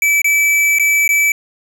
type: tone with dropouts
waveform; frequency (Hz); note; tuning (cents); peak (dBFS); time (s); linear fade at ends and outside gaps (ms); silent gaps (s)
square; 2307; D7; -31; -11; 0.02-1.32; 2; 0.218-0.244 / 0.786-0.796 / 1.078-1.09
effects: none